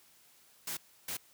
white noise bursts at uneven times, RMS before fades -38 dBFS, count 2, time 0.67-0.77 / 1.08-1.17 s, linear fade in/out 5 ms, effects white hiss -63 dBFS RMS until 1.33 s + high-pass 60 Hz 12 dB/octave

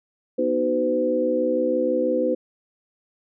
sine tone cluster, 245.2 / 310.8 / 377.1 / 508 Hz, B3 / D#4 / F#4 / B4, -12 / -2 / +33 / +49 cents, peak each -27 / -26 / -28 / -21 dBFS, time 0.38-2.35 s, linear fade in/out 10 ms, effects none

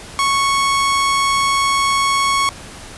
sawtooth tone, 1105 Hz, C#6, 6 cents flat, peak -10 dBFS, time 0.19-2.49 s, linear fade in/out 0 ms, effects pink hiss -35 dBFS RMS until 2.97 s + resampled to 24000 Hz

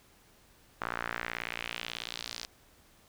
sawtooth tone with band-pass filter sweep, 58.27 Hz, A#1, in tune, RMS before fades -39 dBFS, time 0.81-2.45 s, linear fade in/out 0 ms, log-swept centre 1300 to 5000 Hz, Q 2.2, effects pink hiss -62 dBFS RMS until 3.08 s

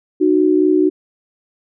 sine tone pair together, 305.9 / 370 Hz, D#4 / F#4, -29 / 0 cents, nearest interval minor third, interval 329 cents, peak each -13 dBFS, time 0.2-0.9 s, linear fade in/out 20 ms, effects none

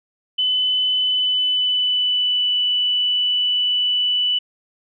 sine tone with pitch glide, 3013 to 2973 Hz, F#7 to F#7, +31 to +8 cents, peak -16 dBFS, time 0.38-4.39 s, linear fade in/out 10 ms, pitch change -23 cents, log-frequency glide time 0.95-2.57 s, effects none

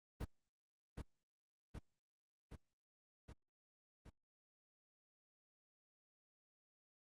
brown noise with echo, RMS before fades -42 dBFS, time 0.2-0.25 s, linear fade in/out 10 ms, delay 770 ms, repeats 5, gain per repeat -3 dB, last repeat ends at 4.1 s, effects Opus 24 kbps

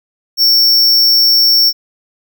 square tone, 5460 Hz, F8, 40 cents flat, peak -7 dBFS, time 0.37-1.73 s, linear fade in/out 50 ms, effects 8-bit

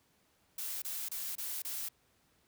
blue noise bursts, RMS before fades -39 dBFS, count 5, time 0.58-1.888 s, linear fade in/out 5 ms, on 240 ms, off 27 ms, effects pink hiss -71 dBFS RMS until 2.47 s + high-pass 60 Hz 12 dB/octave

